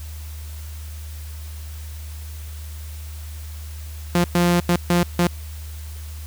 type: tone bursts at uneven times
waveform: sawtooth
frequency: 174.61 Hz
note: F3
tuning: in tune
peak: -11 dBFS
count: 5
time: 4.15-4.24 / 4.35-4.6 / 4.69-4.76 / 4.9-5.03 / 5.19-5.27 s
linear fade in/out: 2 ms
effects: added 76 Hz sine -31 dBFS peak until 6.26 s + white hiss -44 dBFS RMS until 6.26 s